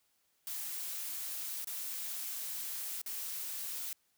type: noise with dropouts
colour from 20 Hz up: blue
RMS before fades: -40 dBFS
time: 0.47-3.93 s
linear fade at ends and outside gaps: 0 ms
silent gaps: 1.645-1.672 / 3.015-3.062 s
effects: white hiss -75 dBFS RMS until 4.17 s